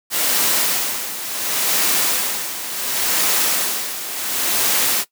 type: noise with tremolo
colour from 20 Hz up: white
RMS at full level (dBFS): -17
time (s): 0.1-5.05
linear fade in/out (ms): 50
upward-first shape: sine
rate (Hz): 0.7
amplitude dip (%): 70
effects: noise-tail reverb RT60 0.1 s tail -18 dB re dry + high-pass 200 Hz 12 dB/octave